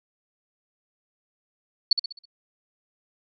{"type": "tone with echo", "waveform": "sine", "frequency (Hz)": 4435, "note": "C#8", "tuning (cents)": 0, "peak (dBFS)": -13, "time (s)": [1.91, 1.93], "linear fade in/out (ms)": 5, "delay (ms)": 65, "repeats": 5, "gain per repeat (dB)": -7, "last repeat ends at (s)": 2.255, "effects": []}